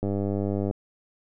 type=click train; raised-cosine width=2 ms; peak=-15 dBFS; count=69; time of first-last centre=0.03-0.711 s; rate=99.9 Hz; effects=none